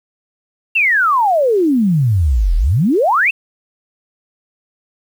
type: exponential two-way sweep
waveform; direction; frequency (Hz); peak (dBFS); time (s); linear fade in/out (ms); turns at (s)
sine; down then up; 2791 to 37.67 to 2791; -10; 0.75-3.31; 10; 2.56
effects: 7-bit